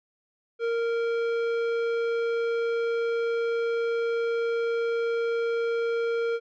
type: tone with tanh clipping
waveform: sine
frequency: 463.9 Hz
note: A#4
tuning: 8 cents flat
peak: -26 dBFS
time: 0.59-6.4 s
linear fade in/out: 50 ms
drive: 13 dB
effects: none